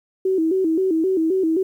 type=tone with vibrato; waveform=sine; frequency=349.2 Hz; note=F4; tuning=in tune; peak=-16 dBFS; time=0.25-1.63 s; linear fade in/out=5 ms; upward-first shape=square; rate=3.8 Hz; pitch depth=140 cents each way; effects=9-bit